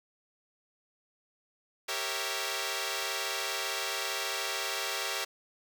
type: chord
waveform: 5% pulse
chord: G diminished seventh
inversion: none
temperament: equal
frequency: 392 / 466.2 / 554.4 / 659.3 Hz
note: G4 / Bb4 / Db5 / Fb5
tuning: 0 / 0 / 0 / 0 cents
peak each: -26 dBFS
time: 1.88-5.25 s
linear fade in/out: 10 ms
effects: none